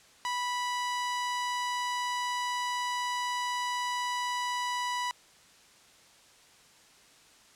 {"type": "tone", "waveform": "sawtooth", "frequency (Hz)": 984, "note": "B5", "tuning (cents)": -7, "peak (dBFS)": -26, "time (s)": [0.25, 5.11], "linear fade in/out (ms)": 0, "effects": ["white hiss -58 dBFS RMS until 7.55 s", "low-pass 8000 Hz 12 dB/octave"]}